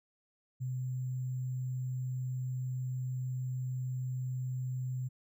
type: tone with sample-and-hold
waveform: sine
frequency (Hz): 128.1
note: C3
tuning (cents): -36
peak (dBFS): -33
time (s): 0.6-5.09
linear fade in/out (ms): 20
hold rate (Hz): 7350
effects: none